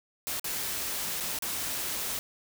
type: noise with dropouts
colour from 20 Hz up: white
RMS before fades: -33 dBFS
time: 0.27-2.19 s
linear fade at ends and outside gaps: 0 ms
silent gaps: 0.396-0.443 / 1.201-1.206 / 1.388-1.423 s
effects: none